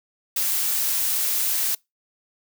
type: noise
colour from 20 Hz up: blue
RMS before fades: -23 dBFS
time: 0.36-1.75 s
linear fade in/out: 5 ms
effects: noise-tail reverb RT60 0.2 s tail -25 dB re dry